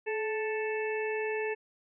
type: harmonic tone with a mistuned harmonic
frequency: 440 Hz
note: A4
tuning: in tune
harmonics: 1 / 2 / 4 / 5 / 6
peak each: -31 / -40 / -39 / -43 / -40 dBFS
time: 0.06-1.55 s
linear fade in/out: 20 ms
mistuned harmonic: 1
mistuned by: -36 cents
effects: none